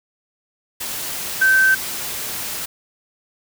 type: tone in noise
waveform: sine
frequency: 1548 Hz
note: G6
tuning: 22 cents flat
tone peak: -11 dBFS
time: 1.41-1.75 s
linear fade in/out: 10 ms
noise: white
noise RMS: -27 dBFS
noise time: 0.8-2.66 s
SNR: +13 dB
effects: none